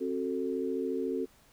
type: chord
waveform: sine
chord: F# diminished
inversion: second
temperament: just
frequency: 266.4 / 370 / 444 Hz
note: C4 / F#4 / A4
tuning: +31 / 0 / +16 cents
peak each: -34 dBFS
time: 0-1.26 s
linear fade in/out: 20 ms
effects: pink hiss -62 dBFS RMS until 1.52 s